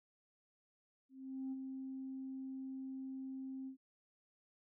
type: tone with ADSR envelope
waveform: sine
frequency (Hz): 264.8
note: C4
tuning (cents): +21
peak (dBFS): -37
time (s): 1.09-3.77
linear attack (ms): 430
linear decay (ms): 32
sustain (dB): -5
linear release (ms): 99
effects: tanh soft clip ceiling -36 dBFS